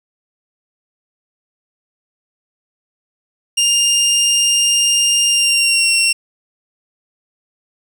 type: tone with pitch glide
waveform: 20% pulse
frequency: 2807 to 2732 Hz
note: F7 to F7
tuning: +8 to -39 cents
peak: -6 dBFS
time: 3.57-6.13 s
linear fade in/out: 10 ms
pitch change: -47 cents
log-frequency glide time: 5.28-5.92 s
effects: 8-bit